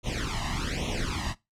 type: noise with flanger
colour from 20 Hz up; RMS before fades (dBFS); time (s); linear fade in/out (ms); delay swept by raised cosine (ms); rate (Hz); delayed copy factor
pink; -30; 0.03-1.35; 50; 0.31 to 1.05; 1.2; +0.95
effects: noise-tail reverb RT60 0.2 s tail -20 dB re dry + low-pass 6000 Hz 12 dB/octave